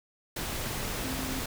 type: tone in noise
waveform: sine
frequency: 261.6 Hz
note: C4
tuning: in tune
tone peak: -37 dBFS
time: 1.04-1.4 s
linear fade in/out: 5 ms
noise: pink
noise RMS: -34 dBFS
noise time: 0.36-1.46 s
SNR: -6 dB
effects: none